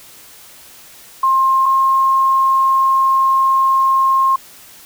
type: tone pair in turn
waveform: sine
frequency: 1062 / 1067.6 Hz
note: C6 / C6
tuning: +25 / +35 cents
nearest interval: unison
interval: 10 cents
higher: second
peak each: -10 dBFS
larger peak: neither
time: 1.23-1.66 / 1.66-4.36 s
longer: second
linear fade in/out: 5 ms
effects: white hiss -41 dBFS RMS until 4.85 s